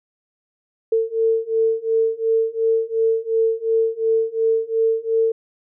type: beating tone pair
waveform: sine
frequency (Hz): 448.4 / 451.2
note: A4 / A4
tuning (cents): +33 / +44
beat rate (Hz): 2.8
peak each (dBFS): -20 / -19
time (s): 0.92-5.32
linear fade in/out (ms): 5
effects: none